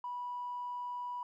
triangle tone with tanh clipping, 980 Hz, B5, 14 cents flat, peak -37 dBFS, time 0.04-1.23 s, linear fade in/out 2 ms, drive 4 dB, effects none

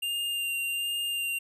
square tone with vibrato, 2794 Hz, F7, in tune, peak -29 dBFS, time 0.02-1.39 s, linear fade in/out 10 ms, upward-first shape sine, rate 1.3 Hz, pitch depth 15 cents each way, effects none

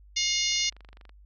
harmonic tone, 713 Hz, F5, 36 cents sharp, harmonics 3 / 4 / 5 / 6 / 7 / 8 / 9, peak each -32 / -32 / -32 / -32 / -32 / -32 / -32 dBFS, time 0.16-0.7 s, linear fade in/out 10 ms
click train, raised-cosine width 0.3 ms, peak -35 dBFS, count 15, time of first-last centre 0.52-1.094 s, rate 24.4 Hz
effects added 50 Hz sine -50 dBFS peak until 1.25 s

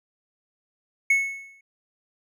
triangle tone with exponential decay, 2200 Hz, C#7, 14 cents flat, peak -13 dBFS, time 1.1-1.61 s, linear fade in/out 5 ms, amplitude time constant 110 ms, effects none

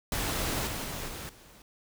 pink noise with level steps, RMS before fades -31 / -35 / -37 / -40 / -54 dBFS, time 0.12-1.62 s, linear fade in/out 2 ms, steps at 0.67 / 0.84 / 1.08 / 1.29 s, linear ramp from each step 2 ms, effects none

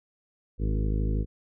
harmonic tone with a mistuned harmonic, 52.6 Hz, G#1, 23 cents sharp, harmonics 1 / 2 / 3 / 4 / 5 / 6 / 7 / 8 / 9, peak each -25 / -31 / -35 / -37 / -39 / -41 / -42 / -43 / -44 dBFS, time 0.58-1.26 s, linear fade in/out 50 ms, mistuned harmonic 6, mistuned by -16 cents, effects none

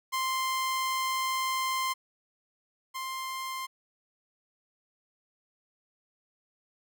sawtooth tone pair in turn, 1046.5 / 1050.6 Hz, C6 / C6, 0 / +7 cents, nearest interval unison, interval 7 cents, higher second, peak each -24 / -30 dBFS, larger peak first, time 0.12-1.94 / 2.94-3.67 s, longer first, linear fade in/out 20 ms, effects none

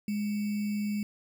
sine tone with sample-and-hold, 207.7 Hz, G#3, in tune, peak -28 dBFS, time 0.08-1.03 s, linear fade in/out 2 ms, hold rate 2450 Hz, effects none

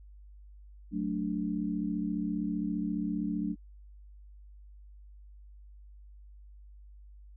sine chord, D major, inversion first, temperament equal, 185 / 220 / 293.7 Hz, F#3 / A3 / D4, 0 / 0 / 0 cents, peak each -34 dBFS, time 0.91-3.56 s, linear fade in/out 50 ms, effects added 50 Hz sine -49 dBFS peak until 7.36 s

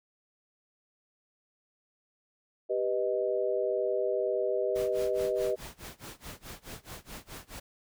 sine chord, G augmented, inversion none, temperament equal, 392 / 493.9 / 622.3 Hz, G4 / B4 / D#5, 0 / 0 / 0 cents, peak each -31 dBFS, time 2.69-5.56 s, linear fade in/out 20 ms
pink noise with tremolo, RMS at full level -42 dBFS, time 4.75-7.6 s, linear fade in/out 10 ms, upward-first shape sine, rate 4.7 Hz, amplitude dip 95%
effects none

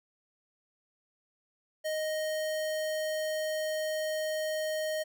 square tone, 622.3 Hz, D#5, in tune, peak -31 dBFS, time 1.84-5.04 s, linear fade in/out 20 ms, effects none

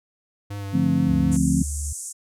square tone with vibrato, 100 Hz, G2, 35 cents sharp, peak -30 dBFS, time 0.5-1.37 s, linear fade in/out 10 ms, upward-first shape sine, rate 4.2 Hz, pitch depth 26 cents each way
sine chord, D minor seventh, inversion none, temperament just, 146.83 / 176.2 / 220.2 / 264.3 Hz, D3 / F3 / A3 / C4, 0 / +16 / +2 / +18 cents, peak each -24 / -22 / -25 / -22 dBFS, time 0.73-1.63 s, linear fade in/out 10 ms
sine tone, 73.42 Hz, D2, in tune, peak -26 dBFS, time 1.08-1.93 s, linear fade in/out 5 ms
pink band-pass noise, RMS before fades -34 dBFS, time 1.31-2.13 s, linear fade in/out 20 ms, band 6600 to 10000 Hz, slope 48 dB/octave
effects none

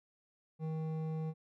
sine tone with hard clipping, 158.4 Hz, D#3, 31 cents sharp, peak -37 dBFS, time 0.59-1.34 s, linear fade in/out 50 ms, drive 10 dB, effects none

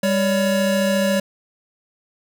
square tone pair together, 199.4 / 564 Hz, G3 / C#5, +30 / +30 cents, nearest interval octave + tritone, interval 1800 cents, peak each -20 dBFS, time 0.03-1.2 s, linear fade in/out 5 ms, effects none

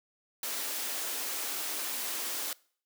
white high-pass noise, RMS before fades -35 dBFS, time 0.43-2.53 s, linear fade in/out 2 ms, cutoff 240 Hz, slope 48 dB/octave, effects noise-tail reverb RT60 0.5 s tail -23 dB re dry

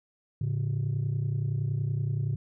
sine tone pair together, 110 / 140.66 Hz, A2 / C#3, 0 / +26 cents, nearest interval major third, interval 426 cents, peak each -27 dBFS, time 0.41-2.36 s, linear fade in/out 5 ms, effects tanh soft clip ceiling -23 dBFS

